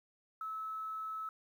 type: tone with quantisation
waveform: sine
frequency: 1300 Hz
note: E6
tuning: 24 cents flat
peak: -38 dBFS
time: 0.41-1.29 s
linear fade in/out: 2 ms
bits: 11
effects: none